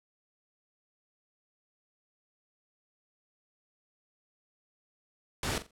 pink noise with echo, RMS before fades -32 dBFS, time 5.43-5.58 s, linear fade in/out 2 ms, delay 43 ms, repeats 3, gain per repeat -12 dB, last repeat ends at 5.709 s, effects low-pass 10000 Hz 12 dB/octave

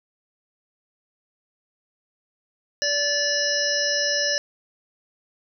harmonic tone, 580 Hz, D5, 22 cents flat, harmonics 1 / 3 / 5 / 7 / 9 / 10, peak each -27 / -26 / -34 / -34 / -24 / -29 dBFS, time 2.82-4.38 s, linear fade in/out 0 ms, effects none

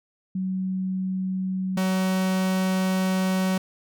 sine / 45% pulse tone pair in turn, 187.6 / 187.6 Hz, F#3 / F#3, +24 / +24 cents, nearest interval unison, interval 0 cents, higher neither, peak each -24 / -21 dBFS, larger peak second, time 0.35-1.77 / 1.77-3.58 s, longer second, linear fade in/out 5 ms, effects none

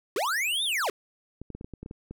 square linear two-way sweep, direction up then down, 329.6 to 3729 to 329.6 Hz, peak -26 dBFS, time 0.16-0.9 s, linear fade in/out 2 ms, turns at 0.64 s
clicks, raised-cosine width 3 ms, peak -26 dBFS, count 10, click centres 1.416 / 1.503 / 1.55 / 1.611 / 1.645 / 1.737 / 1.83 / 1.861 / 1.911 / 2.11 s
effects none

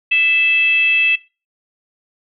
sine tone with frequency modulation, 2632 Hz, E7, 3 cents flat, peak -11 dBFS, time 0.11-1.16 s, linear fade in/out 10 ms, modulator 627 Hz, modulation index 0.4, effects noise-tail reverb RT60 0.3 s tail -20 dB re dry

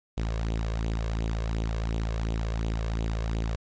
sawtooth tone with flanger, 55.5 Hz, A1, 16 cents sharp, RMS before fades -29 dBFS, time 0.17-3.56 s, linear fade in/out 10 ms, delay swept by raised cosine 0.28 to 1.88 ms, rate 2.8 Hz, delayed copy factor +0.6, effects resampled to 16000 Hz + 10-bit

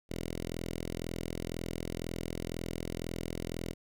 5% pulse tone with notch filter, 42 Hz, E1, 33 cents sharp, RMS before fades -38 dBFS, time 0.09-3.74 s, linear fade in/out 20 ms, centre 1200 Hz, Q 1.2, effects none

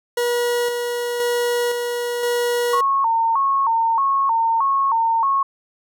40% pulse tone with tremolo, 481.2 Hz, B4, 45 cents flat, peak -17 dBFS, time 0.17-2.81 s, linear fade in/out 5 ms, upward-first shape square, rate 0.97 Hz, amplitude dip 35%
sine tone with vibrato, 999 Hz, B5, 20 cents sharp, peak -15 dBFS, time 2.73-5.43 s, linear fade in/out 5 ms, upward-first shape square, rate 1.6 Hz, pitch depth 160 cents each way
effects none

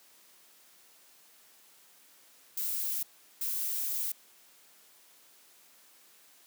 violet noise bursts at uneven times, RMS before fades -33 dBFS, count 2, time 2.57-3.03 / 3.41-4.12 s, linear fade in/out 5 ms, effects white hiss -60 dBFS RMS until 6.46 s + high-pass 200 Hz 12 dB/octave

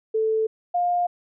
sine tone pair in turn, 440 / 706.8 Hz, A4 / F5, 0 / +21 cents, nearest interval minor sixth, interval 821 cents, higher second, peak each -19 dBFS, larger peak neither, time 0.14-0.47 / 0.74-1.07 s, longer neither, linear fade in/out 10 ms, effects none

